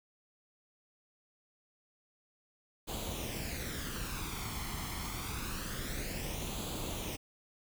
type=noise with flanger; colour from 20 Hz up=pink; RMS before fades=-39 dBFS; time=2.87-7.17 s; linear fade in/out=20 ms; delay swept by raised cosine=0.27 to 0.95 ms; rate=0.26 Hz; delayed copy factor=+0.6; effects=none